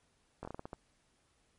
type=slowing click train; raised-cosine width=1 ms; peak=-28 dBFS; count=8; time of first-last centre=0.43-0.731 s; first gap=20 ms; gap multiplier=1.25; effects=pink hiss -73 dBFS RMS until 1.58 s + MP3 48 kbps